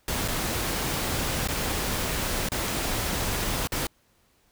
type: noise with dropouts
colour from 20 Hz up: pink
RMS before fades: -28 dBFS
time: 0.08-3.87 s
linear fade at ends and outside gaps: 2 ms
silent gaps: 0.279-0.283 / 1.475-1.485 / 2.488-2.518 / 3.673-3.72 s
effects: pink hiss -65 dBFS RMS until 4.51 s